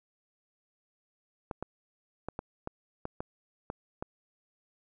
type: clicks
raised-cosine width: 1 ms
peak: -21 dBFS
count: 9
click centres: 1.512 / 1.626 / 2.286 / 2.391 / 2.674 / 3.054 / 3.205 / 3.701 / 4.025 s
effects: none